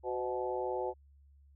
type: harmonic tone with a mistuned harmonic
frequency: 123.47 Hz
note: B2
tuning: in tune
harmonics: 3 / 4 / 5 / 6 / 7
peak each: -37 / -37 / -42 / -43 / -39 dBFS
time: 0.03-0.94 s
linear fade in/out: 50 ms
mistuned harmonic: 4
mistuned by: +45 cents
effects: added 70 Hz sine -58 dBFS peak until 1.55 s